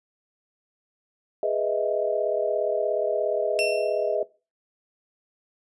sine chord, E major seventh, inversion first, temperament equal, 415.3 / 493.9 / 622.3 / 659.3 Hz, G#4 / B4 / D#5 / E5, 0 / 0 / 0 / 0 cents, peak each -28 / -29 / -25 / -28 dBFS, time 1.43-4.23 s, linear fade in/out 2 ms
sawtooth tone with exponential decay, 2700 Hz, E7, 41 cents sharp, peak -19 dBFS, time 3.59-4.15 s, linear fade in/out 0 ms, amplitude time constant 120 ms
effects noise-tail reverb RT60 0.3 s tail -20 dB re dry + resampled to 24000 Hz

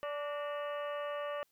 harmonic tone with a mistuned harmonic, 291.1 Hz, D4, 15 cents flat, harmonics 2 / 3 / 4 / 5 / 6 / 7 / 8 / 9 / 10, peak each -37 / -52 / -42 / -53 / -48 / -59 / -60 / -55 / -53 dBFS, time 0.03-1.43 s, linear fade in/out 0 ms, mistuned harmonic 6, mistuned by +75 cents, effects white hiss -75 dBFS RMS until 1.51 s

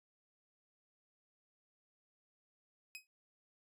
sawtooth tone with exponential decay, 2527 Hz, D#7, 26 cents sharp, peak -39 dBFS, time 2.95-3.07 s, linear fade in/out 0 ms, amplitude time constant 24 ms, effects resampled to 32000 Hz

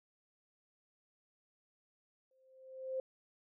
sine tone with exponential growth, 523.3 Hz, C5, in tune, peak -33 dBFS, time 2.31-3 s, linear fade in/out 2 ms, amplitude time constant 150 ms, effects none

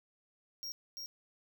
square tone with echo, 5588 Hz, F8, in tune, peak -40 dBFS, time 0.63-0.72 s, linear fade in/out 0 ms, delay 340 ms, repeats 1, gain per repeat -2 dB, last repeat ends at 1.06 s, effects none

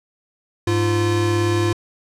square tone pair together, 102.51 / 345 Hz, G#2 / F4, -22 / -21 cents, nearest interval octave + major sixth, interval 2101 cents, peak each -20 dBFS, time 0.67-1.73 s, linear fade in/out 5 ms, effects low-pass 9000 Hz 12 dB/octave

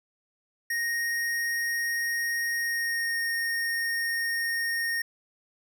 square tone with pitch glide, 1864.7 to 1848.6 Hz, A#6 to A#6, 0 to -15 cents, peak -27 dBFS, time 0.7-5.02 s, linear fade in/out 5 ms, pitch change -15 cents, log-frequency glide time 2.57-3.22 s, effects none

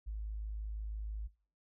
sine tone, 53 Hz, G#1, 36 cents sharp, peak -37 dBFS, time 0.06-1.28 s, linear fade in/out 20 ms, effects noise-tail reverb RT60 0.4 s tail -21 dB re dry

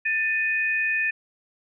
sine tone pair together, 1779.8 / 2489 Hz, A6 / D#7, +19 / 0 cents, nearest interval tritone, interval 581 cents, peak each -24 dBFS, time 0.05-1.11 s, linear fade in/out 10 ms, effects none

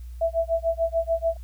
sine tone with tremolo, 662 Hz, E5, 7 cents sharp, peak -18 dBFS, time 0.21-1.37 s, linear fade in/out 5 ms, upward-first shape sine, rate 6.8 Hz, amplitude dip 100%, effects added 60 Hz sine -35 dBFS peak until 1.43 s + white hiss -61 dBFS RMS until 1.43 s

